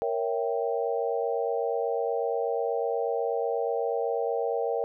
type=chord; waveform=sine; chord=A# diminished seventh; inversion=none; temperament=equal; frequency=466.2 / 554.4 / 659.3 / 784 Hz; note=A#4 / C#5 / E5 / G5; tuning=0 / 0 / 0 / 0 cents; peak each=-28 / -32 / -33 / -33 dBFS; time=0.02-4.84 s; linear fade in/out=0 ms; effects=none